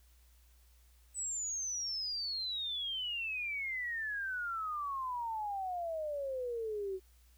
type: exponential sweep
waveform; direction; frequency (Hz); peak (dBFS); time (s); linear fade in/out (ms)
sine; down; 8090 to 370; -35; 1.14-7; 50
effects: added 60 Hz sine -61 dBFS peak until 7.37 s + white hiss -70 dBFS RMS until 7.37 s